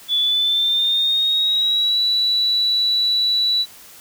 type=tone with pitch glide; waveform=sine; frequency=3452 to 3942 Hz; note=A7 to B7; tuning=-34 to -4 cents; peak=-15 dBFS; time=0.08-3.66 s; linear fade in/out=50 ms; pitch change=+230 cents; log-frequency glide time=0.19-2.01 s; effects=white hiss -43 dBFS RMS until 4 s